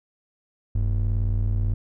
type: ring-modulated tone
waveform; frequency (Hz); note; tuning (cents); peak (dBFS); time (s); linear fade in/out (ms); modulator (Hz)
triangle; 69.9; C#2; +15; -15; 0.75-1.74; 5; 29.2
effects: none